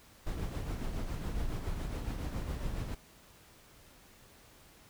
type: noise with tremolo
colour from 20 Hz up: brown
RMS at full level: -34 dBFS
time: 0.26-2.95 s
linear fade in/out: 10 ms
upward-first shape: triangle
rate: 7.2 Hz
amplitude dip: 50%
effects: pink hiss -59 dBFS RMS until 4.89 s